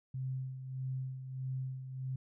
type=tone with tremolo; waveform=sine; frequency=130.81 Hz; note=C3; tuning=in tune; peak=-34 dBFS; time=0.14-2.16 s; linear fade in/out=5 ms; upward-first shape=sine; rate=1.6 Hz; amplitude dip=60%; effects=none